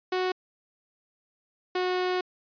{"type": "tone pair in turn", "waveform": "sawtooth", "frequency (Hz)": [368.8, 365.2], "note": ["F#4", "F#4"], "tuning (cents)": [-6, -23], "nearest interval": "unison", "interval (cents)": 17, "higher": "first", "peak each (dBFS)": -21, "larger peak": "neither", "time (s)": [[0.12, 0.32], [1.75, 2.21]], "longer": "second", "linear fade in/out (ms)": 5, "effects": ["resampled to 11025 Hz"]}